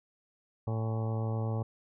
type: harmonic tone with a mistuned harmonic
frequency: 111.5 Hz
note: A2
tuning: 23 cents sharp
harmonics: 1 / 2 / 3 / 4 / 5 / 6 / 7 / 8 / 9 / 10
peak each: -30 / -40 / -45 / -42 / -43 / -50 / -46 / -48 / -53 / -51 dBFS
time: 0.67-1.63 s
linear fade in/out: 5 ms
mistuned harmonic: 8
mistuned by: -66 cents
effects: none